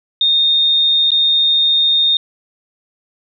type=tone with dropouts; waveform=sine; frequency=3673 Hz; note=A#7; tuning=26 cents flat; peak=-10 dBFS; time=0.21-2.17 s; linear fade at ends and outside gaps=2 ms; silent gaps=1.106-1.117 s; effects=none